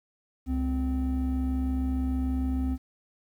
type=tone pair together; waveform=triangle; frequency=68 / 258.7 Hz; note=C#2 / C4; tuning=-33 / -19 cents; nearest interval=octave + major seventh; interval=2314 cents; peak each=-25 / -26 dBFS; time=0.46-2.78 s; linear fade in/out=50 ms; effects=tanh soft clip ceiling -16 dBFS + 10-bit